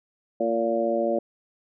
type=harmonic tone with a mistuned harmonic; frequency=114.8 Hz; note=A#2; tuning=26 cents flat; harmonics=2 / 3 / 4 / 5 / 6; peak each=-30 / -28 / -31 / -24 / -31 dBFS; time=0.4-1.19 s; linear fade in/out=5 ms; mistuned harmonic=6; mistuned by=+26 cents; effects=none